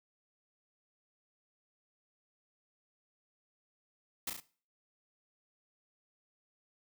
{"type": "noise with echo", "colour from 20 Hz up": "white", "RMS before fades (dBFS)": -36, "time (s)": [4.27, 4.3], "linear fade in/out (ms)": 5, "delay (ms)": 34, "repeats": 3, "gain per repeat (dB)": -4, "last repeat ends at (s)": 4.402, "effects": ["noise-tail reverb RT60 0.4 s tail -18 dB re dry"]}